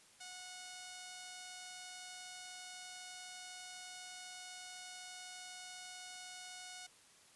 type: tone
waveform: 5% pulse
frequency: 732 Hz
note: F#5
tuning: 19 cents flat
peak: -37 dBFS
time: 0.2-6.87 s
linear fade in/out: 10 ms
effects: white hiss -64 dBFS RMS until 7.35 s + resampled to 24000 Hz